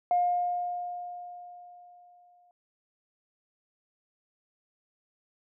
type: tone with exponential decay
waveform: sine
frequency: 710 Hz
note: F5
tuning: 28 cents sharp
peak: -20 dBFS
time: 0.11-2.51 s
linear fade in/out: 1 ms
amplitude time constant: 520 ms
effects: tanh soft clip ceiling -16 dBFS